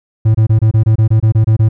triangle tone bursts, 110 Hz, A2, in tune, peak -4 dBFS, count 12, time 0.25-1.689 s, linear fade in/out 10 ms, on 97 ms, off 25 ms, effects none

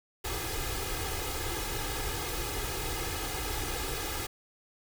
pink noise with comb filter, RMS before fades -34 dBFS, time 0.24-4.27 s, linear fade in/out 10 ms, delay 2.4 ms, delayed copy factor +0.85, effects none

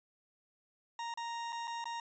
40% pulse tone with dropouts, 932.3 Hz, A#5, in tune, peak -37 dBFS, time 0.99-2 s, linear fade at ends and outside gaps 2 ms, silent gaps 1.14-1.174 / 1.523-1.527 / 1.673-1.677 / 1.842-1.855 s, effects resampled to 16000 Hz

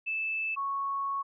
sine tone pair in turn, 2630 / 1105.8 Hz, E7 / C#6, -5 / -5 cents, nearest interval octave + minor third, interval 1500 cents, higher first, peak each -29 / -29 dBFS, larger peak neither, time 0.06-0.56 / 0.56-1.23 s, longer second, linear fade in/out 20 ms, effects none

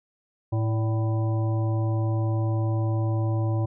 harmonic tone with a mistuned harmonic, 110 Hz, A2, in tune, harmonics 1 / 3 / 5 / 7 / 9, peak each -22 / -32 / -36 / -39 / -41 dBFS, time 0.52-3.66 s, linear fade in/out 10 ms, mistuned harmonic 5, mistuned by +72 cents, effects none

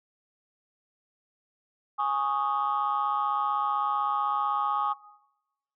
sine chord, Ab suspended fourth, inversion none, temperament equal, 830.6 / 1108.7 / 1244.5 Hz, Ab5 / Db6 / Eb6, 0 / 0 / 0 cents, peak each -28 dBFS, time 1.98-4.94 s, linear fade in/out 20 ms, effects noise-tail reverb RT60 0.9 s tail -19 dB re dry + tanh soft clip ceiling -18 dBFS

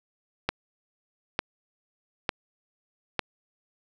click train, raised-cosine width 0.3 ms, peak -8 dBFS, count 4, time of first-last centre 0.49-3.193 s, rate 1.11 Hz, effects none

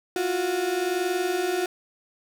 35% pulse tone pair together, 343.8 / 364.8 Hz, F4 / F#4, -27 / -24 cents, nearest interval minor second, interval 103 cents, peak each -28 / -23 dBFS, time 0.16-1.66 s, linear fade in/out 2 ms, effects none

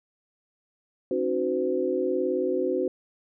sine tone cluster, 270.8 / 309.8 / 368.4 / 510 Hz, C#4 / D#4 / F#4 / C5, -40 / -7 / -7 / -44 cents, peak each -31 / -33 / -26 / -28 dBFS, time 1.11-2.88 s, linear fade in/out 2 ms, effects none

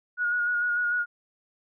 sine tone with vibrato, 1445 Hz, F#6, 41 cents flat, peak -23 dBFS, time 0.17-1.06 s, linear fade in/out 50 ms, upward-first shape square, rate 6.7 Hz, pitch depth 20 cents each way, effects none

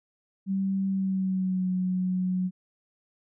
sine tone with pitch glide, 193.4 to 183.92 Hz, G3 to F#3, -23 to -10 cents, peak -24 dBFS, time 0.46-2.51 s, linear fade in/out 50 ms, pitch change -87 cents, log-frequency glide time 0.88-1.69 s, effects none

